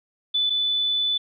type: tone pair in turn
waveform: sine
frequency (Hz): 3490 / 3490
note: A7 / A7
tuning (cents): -15 / -15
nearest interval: unison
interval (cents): 0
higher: neither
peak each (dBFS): -19 / -20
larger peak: first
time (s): 0.34-0.5 / 0.5-1.18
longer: second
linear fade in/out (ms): 10
effects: none